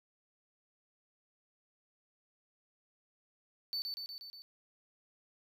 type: tone with echo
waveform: triangle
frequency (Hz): 4516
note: C#8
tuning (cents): +31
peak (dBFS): -33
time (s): 3.73-3.82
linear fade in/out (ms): 0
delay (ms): 120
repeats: 5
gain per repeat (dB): -3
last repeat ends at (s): 4.42
effects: none